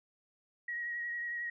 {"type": "tone with vibrato", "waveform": "sine", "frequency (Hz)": 1900, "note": "A#6", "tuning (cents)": 33, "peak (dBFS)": -35, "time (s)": [0.68, 1.5], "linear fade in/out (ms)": 5, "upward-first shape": "triangle", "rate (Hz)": 11, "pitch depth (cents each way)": 25, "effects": []}